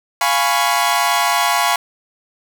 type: chord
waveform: sawtooth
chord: C# dominant seventh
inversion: first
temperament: equal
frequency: 698.5 / 830.6 / 987.8 / 1108.7 Hz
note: E#5 / G#5 / B5 / C#6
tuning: 0 / 0 / 0 / 0 cents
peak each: -16 dBFS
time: 0.21-1.76 s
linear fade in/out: 2 ms
effects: none